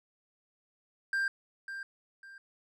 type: tone with echo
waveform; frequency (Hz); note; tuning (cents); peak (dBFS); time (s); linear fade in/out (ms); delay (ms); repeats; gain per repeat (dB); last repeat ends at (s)
triangle; 1586; G6; +20; -26; 1.13-1.28; 2; 550; 2; -10; 2.38
effects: resampled to 24000 Hz